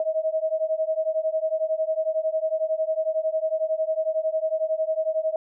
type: beating tone pair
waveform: sine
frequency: 629 / 640 Hz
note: D#5 / D#5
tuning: +19 / +49 cents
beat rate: 11 Hz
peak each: -25 dBFS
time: 0-5.36 s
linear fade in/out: 2 ms
effects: none